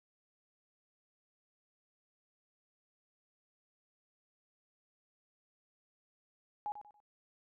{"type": "tone with echo", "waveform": "sine", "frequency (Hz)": 833, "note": "G#5", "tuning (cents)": 5, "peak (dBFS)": -35, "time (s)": [6.66, 6.72], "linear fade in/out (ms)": 0, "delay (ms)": 94, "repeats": 3, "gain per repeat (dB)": -10, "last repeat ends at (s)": 7.002, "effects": []}